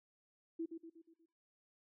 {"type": "tone with echo", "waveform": "sine", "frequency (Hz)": 329.6, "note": "E4", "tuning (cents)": 0, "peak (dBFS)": -37, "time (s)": [0.59, 0.66], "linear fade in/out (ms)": 10, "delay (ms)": 120, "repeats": 5, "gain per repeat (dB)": -6, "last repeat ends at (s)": 1.26, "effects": ["noise-tail reverb RT60 0.6 s tail -25 dB re dry"]}